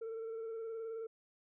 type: tone with vibrato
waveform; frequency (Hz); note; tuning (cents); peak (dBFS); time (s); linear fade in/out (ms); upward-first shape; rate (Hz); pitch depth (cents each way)
sine; 450.7; A4; +42; -37; 0.01-1.07; 10; square; 19; 21
effects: tanh soft clip ceiling -39 dBFS